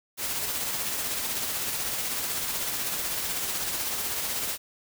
white noise with tremolo, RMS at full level -29 dBFS, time 0.17-4.58 s, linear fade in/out 50 ms, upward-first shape sine, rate 16 Hz, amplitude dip 30%, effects none

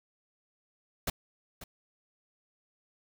pink noise with echo, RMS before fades -31 dBFS, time 1.07-1.1 s, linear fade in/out 5 ms, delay 540 ms, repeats 1, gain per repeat -14 dB, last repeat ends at 1.64 s, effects none

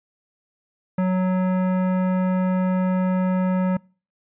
sine tone with hard clipping, 185 Hz, F#3, in tune, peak -20 dBFS, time 0.98-3.77 s, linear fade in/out 5 ms, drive 15 dB, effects noise-tail reverb RT60 0.4 s tail -26 dB re dry + resampled to 8000 Hz

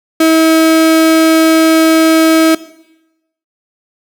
35% pulse tone, 321.6 Hz, E4, 43 cents flat, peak -4 dBFS, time 0.2-2.55 s, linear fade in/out 5 ms, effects noise-tail reverb RT60 0.9 s tail -17 dB re dry

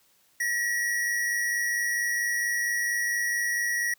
square tone pair together, 1811.6 / 1916 Hz, A#6 / A#6, -50 / +47 cents, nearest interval minor second, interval 97 cents, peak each -36 / -26 dBFS, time 0.4-3.94 s, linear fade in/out 5 ms, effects white hiss -64 dBFS RMS until 3.98 s

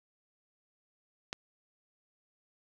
click, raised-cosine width 0.2 ms, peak -18 dBFS, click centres 1.329 s, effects none

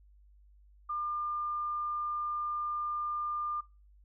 sine tone, 1200 Hz, D6, 37 cents sharp, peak -32 dBFS, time 0.89-3.61 s, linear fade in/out 10 ms, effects noise-tail reverb RT60 0.3 s tail -22 dB re dry + added 50 Hz sine -57 dBFS peak until 4.04 s

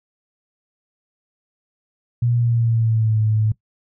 sine tone with pitch glide, 119.7 to 108.5 Hz, A#2 to A2, +46 to -24 cents, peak -15 dBFS, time 2.22-3.52 s, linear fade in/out 5 ms, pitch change -170 cents, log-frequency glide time 2.36-3.2 s, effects noise-tail reverb RT60 0.1 s tail -19 dB re dry

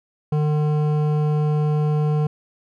sine tone with hard clipping, 150.7 Hz, D3, 45 cents sharp, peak -19 dBFS, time 0.32-2.27 s, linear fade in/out 5 ms, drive 12 dB, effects none

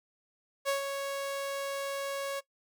sawtooth tone with ADSR envelope, 554 Hz, C#5, 1 cent flat, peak -22 dBFS, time 0.65-2.41 s, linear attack 38 ms, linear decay 120 ms, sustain -7 dB, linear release 23 ms, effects noise-tail reverb RT60 0.1 s tail -20 dB re dry

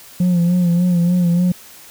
sine tone with vibrato, 175.7 Hz, F3, 11 cents sharp, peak -9 dBFS, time 0.2-1.52 s, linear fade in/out 5 ms, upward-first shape sine, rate 3.4 Hz, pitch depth 49 cents each way, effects tanh soft clip ceiling -11 dBFS + white hiss -41 dBFS RMS until 1.9 s

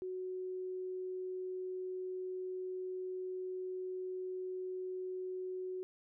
sine tone, 370 Hz, F#4, in tune, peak -38 dBFS, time 0.02-5.83 s, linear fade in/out 0 ms, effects none

